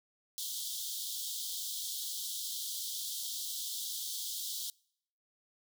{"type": "high-pass noise", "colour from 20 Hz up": "pink", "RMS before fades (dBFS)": -39, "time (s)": [0.38, 4.7], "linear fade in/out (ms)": 0, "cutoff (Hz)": 3200, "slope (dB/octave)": 96, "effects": ["noise-tail reverb RT60 0.7 s tail -26 dB re dry"]}